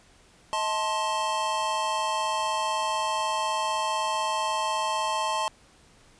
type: chord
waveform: square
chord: A diminished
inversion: second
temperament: just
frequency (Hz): 633.6 / 880 / 1056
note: Eb5 / A5 / C6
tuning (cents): +31 / 0 / +16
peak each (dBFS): -34 / -29 / -30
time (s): 0.53-5.48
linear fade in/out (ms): 0
effects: pink hiss -57 dBFS RMS until 6.19 s + resampled to 22050 Hz